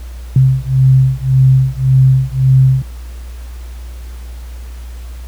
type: beating tone pair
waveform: sine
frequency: 130.81 / 132.61 Hz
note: C3 / C3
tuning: 0 / +24 cents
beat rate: 1.8 Hz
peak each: -10 dBFS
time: 0.36-2.82 s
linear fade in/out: 2 ms
effects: added 60 Hz sine -25 dBFS peak until 5.27 s + pink hiss -42 dBFS RMS until 5.27 s